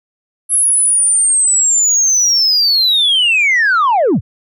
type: linear sweep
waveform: sine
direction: down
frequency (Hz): 10950 to 61.74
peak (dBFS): -7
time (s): 0.49-4.21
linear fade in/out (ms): 50
effects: tanh soft clip ceiling -7 dBFS